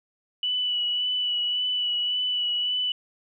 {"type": "tone with vibrato", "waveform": "sine", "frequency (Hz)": 2960, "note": "F#7", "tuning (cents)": 0, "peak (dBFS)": -23, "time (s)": [0.43, 2.92], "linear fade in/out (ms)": 2, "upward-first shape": "sine", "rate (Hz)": 1.8, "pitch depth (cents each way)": 19, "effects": []}